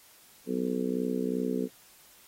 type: harmonic tone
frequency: 62.7 Hz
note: B1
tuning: 27 cents sharp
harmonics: 3 / 4 / 5 / 6 / 7 / 8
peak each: -34 / -31 / -38 / -37 / -33 / -42 dBFS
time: 0.46-1.69 s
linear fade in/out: 50 ms
effects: white hiss -57 dBFS RMS until 2.27 s + AAC 48 kbps